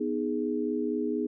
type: chord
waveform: sine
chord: G# minor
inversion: first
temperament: equal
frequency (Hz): 246.9 / 311.1 / 415.3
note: B3 / D#4 / G#4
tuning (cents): 0 / 0 / 0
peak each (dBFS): -31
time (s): 0-1.27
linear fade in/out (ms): 10
effects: none